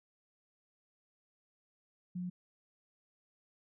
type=tone; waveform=sine; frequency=179.5 Hz; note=F3; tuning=48 cents sharp; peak=-36 dBFS; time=2.15-2.3 s; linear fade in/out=10 ms; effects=none